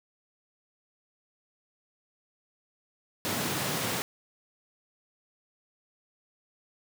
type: high-pass noise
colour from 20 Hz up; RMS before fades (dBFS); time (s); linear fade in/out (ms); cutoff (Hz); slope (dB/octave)
pink; -31; 3.25-4.02; 0; 100; 48
effects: none